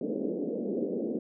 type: band-pass noise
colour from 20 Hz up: pink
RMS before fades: -32 dBFS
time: 0.01-1.19 s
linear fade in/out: 5 ms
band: 200 to 530 Hz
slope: 48 dB/octave
effects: none